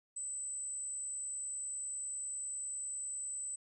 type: tone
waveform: sine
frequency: 8030 Hz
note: B8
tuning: 28 cents sharp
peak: -37 dBFS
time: 0.16-3.56 s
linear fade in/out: 10 ms
effects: tanh soft clip ceiling -34 dBFS